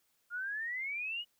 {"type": "exponential sweep", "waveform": "sine", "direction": "up", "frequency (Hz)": [1396.9, 2960], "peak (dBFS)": -35, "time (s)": [0.3, 1.25], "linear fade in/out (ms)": 50, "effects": ["white hiss -75 dBFS RMS until 1.39 s"]}